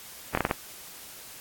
slowing click train, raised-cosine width 0.5 ms, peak -8 dBFS, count 5, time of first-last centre 0.35-0.511 s, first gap 24 ms, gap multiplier 1.36, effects white hiss -45 dBFS RMS until 1.4 s + AAC 64 kbps

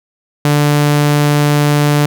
sawtooth tone, 146.83 Hz, D3, in tune, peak -5 dBFS, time 0.45-2.06 s, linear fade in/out 2 ms, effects none

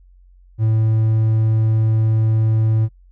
triangle tone with hard clipping, 110.4 Hz, A2, 6 cents sharp, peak -14 dBFS, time 0.58-2.89 s, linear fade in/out 50 ms, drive 6 dB, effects noise-tail reverb RT60 0.1 s tail -26 dB re dry + added 45 Hz sine -45 dBFS peak until 3.11 s

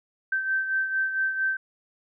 sine beating tone pair, 1552 / 1556.4 Hz, G6 / G6, -18 / -13 cents, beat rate 4.4 Hz, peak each -24 / -32 dBFS, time 0.32-1.57 s, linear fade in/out 5 ms, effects none

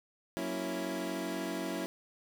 25% pulse chord, F# dominant seventh, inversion none, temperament equal, 185 / 233.1 / 277.2 / 329.6 Hz, F#3 / A#3 / C#4 / E4, 0 / 0 / 0 / 0 cents, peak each -37 / -40 / -36 / -34 dBFS, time 0.37-1.86 s, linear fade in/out 0 ms, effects none

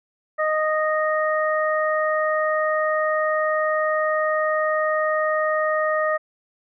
harmonic tone, 620 Hz, D#5, 6 cents flat, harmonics 1 / 2 / 3, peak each -21 / -24 / -26 dBFS, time 0.38-6.18 s, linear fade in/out 20 ms, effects none

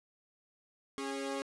sawtooth tone cluster, 274.6 / 409.7 / 548 Hz, C#4 / G#4 / C#5, -16 / -24 / -20 cents, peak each -35 / -36 / -40 dBFS, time 0.98-1.42 s, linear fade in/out 0 ms, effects resampled to 24000 Hz

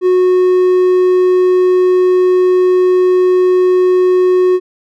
triangle tone, 366 Hz, F#4, 19 cents flat, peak -5 dBFS, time 0.01-4.6 s, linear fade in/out 50 ms, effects none

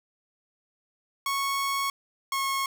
sawtooth tone pair in turn, 1104 / 1089.4 Hz, C#6 / C#6, -7 / -30 cents, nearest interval unison, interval 23 cents, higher first, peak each -22 / -22 dBFS, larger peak neither, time 1.26-1.9 / 2.32-2.66 s, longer first, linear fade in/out 2 ms, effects none

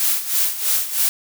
blue noise with tremolo, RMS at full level -17 dBFS, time 0-1.09 s, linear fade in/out 0 ms, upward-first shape sine, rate 3.1 Hz, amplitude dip 75%, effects none

